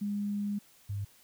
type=tone pair in turn; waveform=sine; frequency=204.3 / 100.98 Hz; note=G#3 / G#2; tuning=-28 / -48 cents; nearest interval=octave; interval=1220 cents; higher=first; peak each=-30 / -32 dBFS; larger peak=first; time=0.01-0.59 / 0.89-1.05 s; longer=first; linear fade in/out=10 ms; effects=white hiss -61 dBFS RMS until 1.23 s